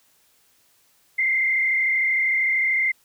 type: tone with frequency modulation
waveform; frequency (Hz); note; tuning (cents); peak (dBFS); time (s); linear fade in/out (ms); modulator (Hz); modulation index
sine; 2093; C7; 0; -18; 1.18-2.92; 10; 33.2; 1.6
effects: white hiss -61 dBFS RMS until 3.04 s